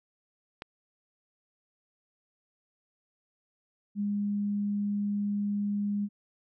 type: click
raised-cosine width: 0.3 ms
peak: -22 dBFS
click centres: 0.621 s
type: tone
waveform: sine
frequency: 204.3 Hz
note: G#3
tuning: 28 cents flat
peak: -27 dBFS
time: 3.95-6.09 s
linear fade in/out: 50 ms
effects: none